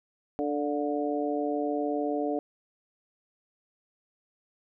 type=harmonic tone with a mistuned harmonic; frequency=146.83 Hz; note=D3; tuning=in tune; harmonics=2 / 3 / 4 / 5; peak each=-30 / -32 / -33 / -34 dBFS; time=0.39-2.39 s; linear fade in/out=0 ms; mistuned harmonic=5; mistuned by=-29 cents; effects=none